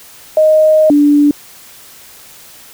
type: tone pair in turn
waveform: sine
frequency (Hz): 622.3 / 291.4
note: D#5 / D4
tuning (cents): 0 / -13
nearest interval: octave + minor second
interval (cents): 1313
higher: first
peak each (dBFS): -5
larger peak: neither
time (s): 0.37-0.9 / 0.9-1.31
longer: first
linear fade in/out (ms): 2
effects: white hiss -38 dBFS RMS until 2.73 s